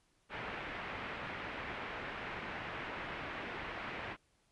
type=low-pass noise; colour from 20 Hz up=white; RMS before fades=-43 dBFS; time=0.29-4.17 s; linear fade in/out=50 ms; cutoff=2400 Hz; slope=24 dB/octave; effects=pink hiss -74 dBFS RMS until 4.51 s + resampled to 24000 Hz